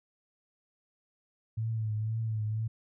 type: tone with vibrato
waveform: sine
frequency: 110 Hz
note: A2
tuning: in tune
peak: -29 dBFS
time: 1.57-2.68 s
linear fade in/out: 10 ms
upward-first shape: triangle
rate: 2 Hz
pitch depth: 57 cents each way
effects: none